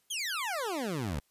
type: exponential sweep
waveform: 20% pulse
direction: down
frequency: 3400 to 64.4 Hz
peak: -27 dBFS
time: 0.1-1.2 s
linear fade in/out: 10 ms
effects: white hiss -72 dBFS RMS until 1.3 s + resampled to 32000 Hz